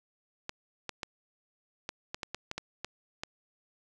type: clicks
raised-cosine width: 0.2 ms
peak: -18 dBFS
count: 11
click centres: 0.494 / 0.893 / 1.032 / 1.891 / 2.145 / 2.232 / 2.346 / 2.514 / 2.58 / 2.846 / 3.235 s
effects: none